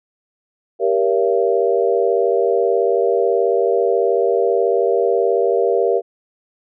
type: chord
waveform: sine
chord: G diminished seventh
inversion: none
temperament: just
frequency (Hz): 392 / 470.4 / 564.5 / 677.4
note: G4 / Bb4 / Db5 / Fb5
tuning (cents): 0 / +16 / +31 / +47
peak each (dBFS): -18 / -17 / -22 / -21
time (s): 0.79-6.02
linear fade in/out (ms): 50
effects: none